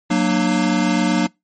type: chord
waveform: square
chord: Gb augmented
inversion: none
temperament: equal with one note detuned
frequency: 185 / 233.1 / 299.7 Hz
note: Gb3 / Bb3 / D4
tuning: 0 / 0 / +35 cents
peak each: -20 dBFS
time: 0.1-1.27 s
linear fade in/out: 10 ms
effects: noise-tail reverb RT60 0.2 s tail -25 dB re dry + MP3 32 kbps